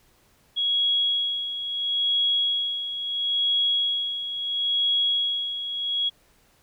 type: tone with tremolo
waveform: sine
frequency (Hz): 3322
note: G#7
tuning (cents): 0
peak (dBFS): -19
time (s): 0.56-6.1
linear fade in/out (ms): 20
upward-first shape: sine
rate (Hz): 0.74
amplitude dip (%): 65
effects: pink hiss -61 dBFS RMS until 6.62 s